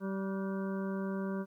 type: harmonic tone with a mistuned harmonic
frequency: 193.3 Hz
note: G3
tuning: 24 cents flat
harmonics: 1 / 2 / 3 / 5 / 6 / 7 / 8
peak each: -34 / -40 / -44 / -48 / -50 / -51 / -52 dBFS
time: 0-1.46 s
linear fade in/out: 50 ms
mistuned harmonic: 7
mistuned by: +90 cents
effects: 12-bit